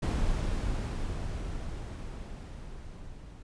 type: noise with level ramp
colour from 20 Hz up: brown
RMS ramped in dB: -27 to -47 dBFS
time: 0.02-3.43 s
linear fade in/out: 10 ms
effects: resampled to 22050 Hz